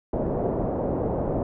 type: low-pass noise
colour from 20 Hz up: white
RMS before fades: -26 dBFS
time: 0.13-1.43 s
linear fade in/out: 2 ms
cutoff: 640 Hz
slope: 24 dB/octave
effects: none